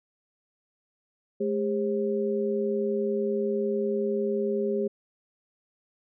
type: tone cluster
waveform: sine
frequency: 213.7 / 404.1 / 535 Hz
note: G#3 / G#4 / C5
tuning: +50 / -47 / +38 cents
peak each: -30 / -26 / -33 dBFS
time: 1.4-4.88 s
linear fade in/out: 10 ms
effects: none